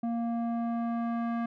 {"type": "tone with low-pass filter sweep", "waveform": "square", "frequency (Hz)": 233.1, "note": "A#3", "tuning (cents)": 0, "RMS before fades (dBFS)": -31, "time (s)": [0.03, 1.46], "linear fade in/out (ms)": 5, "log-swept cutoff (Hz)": [630, 1400], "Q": 1.3, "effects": []}